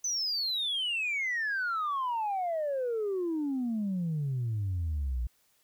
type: exponential sweep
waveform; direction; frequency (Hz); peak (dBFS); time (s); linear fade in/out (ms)
sine; down; 6160 to 56.8; -27; 0.04-5.27; 5
effects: tanh soft clip ceiling -26 dBFS + white hiss -69 dBFS RMS until 5.63 s